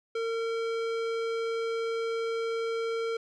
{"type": "tone with low-pass filter", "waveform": "square", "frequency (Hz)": 456.2, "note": "A#4", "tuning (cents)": -37, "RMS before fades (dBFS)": -31, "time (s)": [0.15, 3.17], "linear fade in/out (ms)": 5, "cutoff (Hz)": 4100, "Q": 0.65, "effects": []}